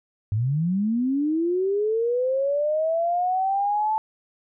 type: linear sweep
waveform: sine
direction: up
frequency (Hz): 98.7 to 880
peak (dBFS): -20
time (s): 0.32-3.98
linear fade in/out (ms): 0
effects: none